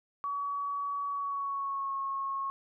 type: tone with pitch glide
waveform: sine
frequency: 1133 to 1091.9 Hz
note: C#6 to C#6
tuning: +37 to -26 cents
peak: -31 dBFS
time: 0.24-2.5 s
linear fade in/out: 0 ms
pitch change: -63 cents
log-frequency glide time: 1.08-1.95 s
effects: none